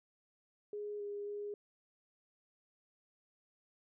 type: tone with pitch steps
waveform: sine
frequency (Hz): 415.3 / 408.5 / 411.8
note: G#4 / G#4 / G#4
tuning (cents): 0 / -29 / -15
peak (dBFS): -39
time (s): 0.73-1.54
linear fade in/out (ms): 2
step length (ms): 270
effects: none